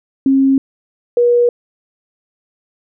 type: tone pair in turn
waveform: sine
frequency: 270 / 481.1 Hz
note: C#4 / B4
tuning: -45 / -45 cents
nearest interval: minor seventh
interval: 1000 cents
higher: second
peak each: -8 dBFS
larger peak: neither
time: 0.26-0.58 / 1.17-1.49 s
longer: neither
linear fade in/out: 2 ms
effects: none